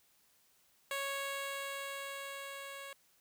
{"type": "tone with level ramp", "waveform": "10% pulse", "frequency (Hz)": 553, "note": "C#5", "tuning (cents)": -4, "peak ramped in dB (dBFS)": [-27, -37], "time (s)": [0.91, 2.93], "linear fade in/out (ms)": 2, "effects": ["white hiss -70 dBFS RMS until 3.2 s"]}